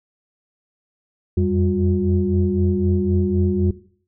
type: tone cluster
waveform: sine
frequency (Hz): 86.4 / 90.3 / 195.5 / 359.4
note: F2 / F#2 / G3 / F4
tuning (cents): -18 / -42 / -4 / +50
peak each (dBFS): -21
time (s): 1.37-3.71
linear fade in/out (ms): 5
effects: noise-tail reverb RT60 0.5 s tail -17 dB re dry + tanh soft clip ceiling -6 dBFS